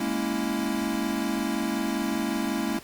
square chord, A# half-diminished seventh, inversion third, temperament equal, 207.7 / 233.1 / 277.2 / 329.6 Hz, G#3 / A#3 / C#4 / E4, 0 / 0 / 0 / 0 cents, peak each -32 dBFS, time 0-2.79 s, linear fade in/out 5 ms, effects pink hiss -47 dBFS RMS until 2.83 s + Opus 48 kbps

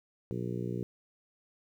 harmonic tone, 60 Hz, B1, 49 cents flat, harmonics 2 / 3 / 4 / 5 / 6 / 7 / 8, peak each -37 / -38 / -43 / -43 / -40 / -42 / -47 dBFS, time 0.31-0.83 s, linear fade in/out 0 ms, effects 11-bit

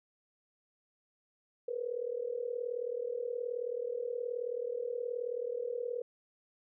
sine tone with amplitude modulation, 483.1 Hz, B4, 38 cents flat, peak -30 dBFS, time 1.68-6.02 s, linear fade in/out 5 ms, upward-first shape sine, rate 38.8 Hz, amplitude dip 85%, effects none

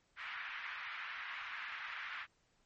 white band-pass noise, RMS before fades -45 dBFS, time 0.16-2.27 s, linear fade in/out 50 ms, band 1200 to 2300 Hz, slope 24 dB/octave, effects pink hiss -75 dBFS RMS until 2.65 s + MP3 32 kbps

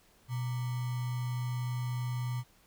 sine tone with sample-and-hold, 123.47 Hz, B2, in tune, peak -31 dBFS, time 0.28-2.44 s, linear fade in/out 50 ms, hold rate 1050 Hz, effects pink hiss -64 dBFS RMS until 2.66 s

